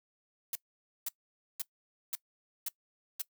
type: noise bursts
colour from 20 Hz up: blue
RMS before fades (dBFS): -35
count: 6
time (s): 0.53-3.218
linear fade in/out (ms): 2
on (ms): 23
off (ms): 510
effects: noise-tail reverb RT60 0.1 s tail -21 dB re dry